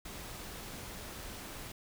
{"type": "noise", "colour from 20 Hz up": "pink", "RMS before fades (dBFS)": -45, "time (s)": [0.05, 1.72], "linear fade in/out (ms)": 5, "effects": []}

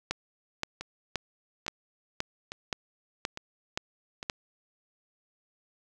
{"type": "two click trains", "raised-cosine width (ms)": 0.2, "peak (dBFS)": [-12, -20], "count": [9, 5], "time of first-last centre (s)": [[0.11, 4.298], [0.81, 4.229]], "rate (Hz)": [1.91, 1.17], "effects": []}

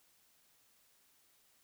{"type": "silence", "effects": ["white hiss -70 dBFS RMS until 1.63 s"]}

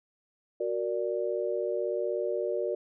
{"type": "chord", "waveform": "sine", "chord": "Gb augmented", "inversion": "none", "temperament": "equal", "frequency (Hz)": [370, 466.2, 587.3], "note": ["Gb4", "Bb4", "D5"], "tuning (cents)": [0, 0, 0], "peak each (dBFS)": -32, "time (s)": [0.6, 2.75], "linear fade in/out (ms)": 5, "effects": []}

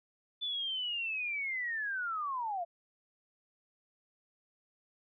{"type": "linear sweep", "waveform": "sine", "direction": "down", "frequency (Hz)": [3511, 659.3], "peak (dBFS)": -33, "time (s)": [0.41, 2.65], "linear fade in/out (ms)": 20, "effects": []}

